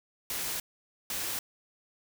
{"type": "noise bursts at uneven times", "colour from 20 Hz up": "white", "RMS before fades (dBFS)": -34, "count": 2, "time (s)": [[0.3, 0.6], [1.1, 1.39]], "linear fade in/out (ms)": 2, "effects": []}